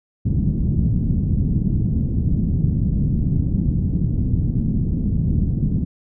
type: low-pass noise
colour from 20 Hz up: white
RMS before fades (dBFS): -19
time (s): 0.25-5.85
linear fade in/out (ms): 10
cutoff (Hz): 200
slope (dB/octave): 24
effects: none